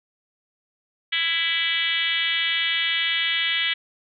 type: tone with frequency modulation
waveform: sine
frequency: 2637 Hz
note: E7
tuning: in tune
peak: -20 dBFS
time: 1.12-3.74 s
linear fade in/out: 10 ms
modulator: 326 Hz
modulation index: 2.8
effects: none